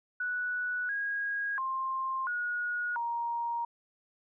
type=tone with pitch steps; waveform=sine; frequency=1476 / 1641 / 1056 / 1450 / 939 Hz; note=F#6 / G#6 / C6 / F#6 / A#5; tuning=-5 / -21 / +16 / -35 / +12 cents; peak=-30 dBFS; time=0.2-3.65 s; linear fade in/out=5 ms; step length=690 ms; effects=none